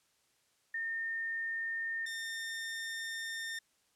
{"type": "tone pair in turn", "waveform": ["sine", "sawtooth"], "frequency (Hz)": [1821, 1814], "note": ["A#6", "A#6"], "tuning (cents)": [-41, -48], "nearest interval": "unison", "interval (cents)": 7, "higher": "first", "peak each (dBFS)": [-34, -34], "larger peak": "neither", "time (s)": [[0.74, 2.06], [2.06, 3.59]], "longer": "second", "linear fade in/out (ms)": 5, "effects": ["white hiss -73 dBFS RMS until 3.95 s", "low-pass 10000 Hz 12 dB/octave"]}